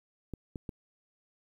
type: clicks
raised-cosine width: 3 ms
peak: -25 dBFS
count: 3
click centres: 0.337 / 0.558 / 0.692 s
effects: 10-bit